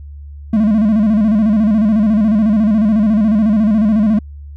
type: tone with vibrato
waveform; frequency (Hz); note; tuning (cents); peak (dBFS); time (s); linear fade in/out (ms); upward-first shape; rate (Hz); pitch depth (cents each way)
triangle; 214; A3; -48; -7; 0.53-4.19; 5; square; 14; 79
effects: added 72 Hz sine -29 dBFS peak until 4.56 s